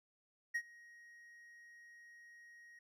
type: tone with ADSR envelope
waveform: triangle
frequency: 1883 Hz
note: A#6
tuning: 17 cents sharp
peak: -31 dBFS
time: 0.54-2.79 s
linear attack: 15 ms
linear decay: 63 ms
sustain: -24 dB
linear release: 4 ms
effects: none